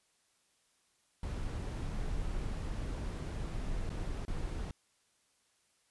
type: noise with dropouts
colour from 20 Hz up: brown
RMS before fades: -37 dBFS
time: 1.23-4.71 s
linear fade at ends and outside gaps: 2 ms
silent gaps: 3.894-3.901 / 4.252-4.28 s
effects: white hiss -73 dBFS RMS until 5.9 s + resampled to 24000 Hz